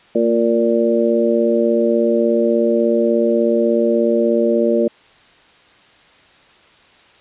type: harmonic tone with a mistuned harmonic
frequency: 116.54 Hz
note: A#2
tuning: in tune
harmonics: 2 / 3 / 4 / 5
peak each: -18 / -18 / -18 / -18 dBFS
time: 0.15-4.88 s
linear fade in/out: 5 ms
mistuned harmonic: 2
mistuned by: -25 cents
effects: white hiss -49 dBFS RMS until 7.2 s + resampled to 8000 Hz